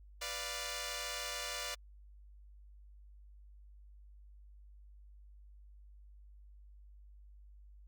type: chord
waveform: 5% pulse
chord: B diminished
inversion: none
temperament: equal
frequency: 493.9 / 587.3 / 698.5 Hz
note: B4 / D5 / F5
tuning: 0 / 0 / 0 cents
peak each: -33 / -30 / -33 dBFS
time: 0.21-1.75 s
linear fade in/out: 10 ms
effects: added 50 Hz sine -54 dBFS peak until 7.87 s + Opus 48 kbps